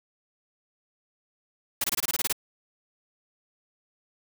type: noise bursts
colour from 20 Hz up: white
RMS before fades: -26 dBFS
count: 10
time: 1.81-2.327 s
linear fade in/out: 5 ms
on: 31 ms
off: 23 ms
effects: none